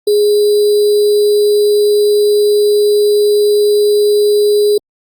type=tone with sample-and-hold; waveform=sine; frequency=415.3 Hz; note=G#4; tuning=in tune; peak=-7 dBFS; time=0.07-4.78 s; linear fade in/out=5 ms; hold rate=4410 Hz; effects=Opus 48 kbps